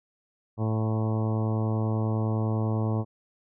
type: harmonic tone with a mistuned harmonic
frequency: 110 Hz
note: A2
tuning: in tune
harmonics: 1 / 2 / 3 / 4 / 5 / 6 / 7 / 8 / 9 / 10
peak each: -25 / -31 / -35 / -37 / -39 / -41 / -42 / -43 / -44 / -45 dBFS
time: 0.57-3.05 s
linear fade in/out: 50 ms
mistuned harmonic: 7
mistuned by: -20 cents
effects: none